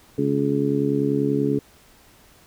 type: harmonic tone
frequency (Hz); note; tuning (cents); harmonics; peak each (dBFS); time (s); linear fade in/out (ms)
70.3; C#2; +25; 2 / 3 / 4 / 5 / 6; -26 / -28 / -22 / -29 / -24; 0.18-1.59; 5
effects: pink hiss -53 dBFS RMS until 2.46 s